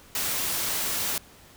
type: noise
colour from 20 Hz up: white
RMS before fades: -28 dBFS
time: 0.15-1.18 s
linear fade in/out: 2 ms
effects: pink hiss -52 dBFS RMS until 1.56 s